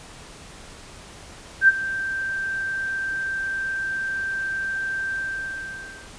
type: tone with ADSR envelope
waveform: sine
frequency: 1568 Hz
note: G6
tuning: in tune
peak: -8 dBFS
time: 1.61-6.11 s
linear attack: 71 ms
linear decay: 30 ms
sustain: -16 dB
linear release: 980 ms
effects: pink hiss -43 dBFS RMS until 6.18 s + resampled to 22050 Hz